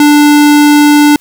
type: tone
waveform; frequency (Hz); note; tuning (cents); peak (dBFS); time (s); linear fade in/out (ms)
square; 294.3; D4; +4; -3; 0-1.16; 2
effects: white hiss -45 dBFS RMS until 1.2 s